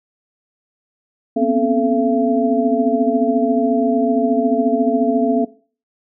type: tone cluster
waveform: sine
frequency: 240.7 / 255.2 / 269.1 / 436.3 / 678 Hz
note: B3 / C4 / C4 / A4 / E5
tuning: -44 / -43 / +49 / -15 / +49 cents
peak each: -20 dBFS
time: 1.36-5.45 s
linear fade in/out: 10 ms
effects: noise-tail reverb RT60 0.4 s tail -18 dB re dry